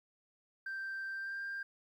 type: tone with pitch glide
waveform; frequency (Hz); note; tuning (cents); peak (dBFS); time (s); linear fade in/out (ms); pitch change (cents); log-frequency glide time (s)
sine; 1568 to 1591.7; G6 to G6; 0 to +26; -36; 0.66-1.63; 5; +26; 1.12-1.42
effects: tanh soft clip ceiling -36 dBFS + 12-bit